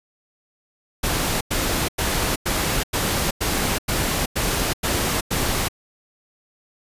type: noise bursts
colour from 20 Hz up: pink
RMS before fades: -22 dBFS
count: 10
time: 1.03-5.685 s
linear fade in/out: 10 ms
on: 380 ms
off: 95 ms
effects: resampled to 32000 Hz